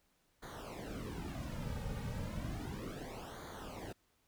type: noise with flanger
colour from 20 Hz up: brown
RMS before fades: -43 dBFS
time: 0.42-3.93 s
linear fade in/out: 10 ms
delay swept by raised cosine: 0.37 to 2.97 ms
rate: 0.33 Hz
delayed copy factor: -0.85
effects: pink hiss -75 dBFS RMS until 4.27 s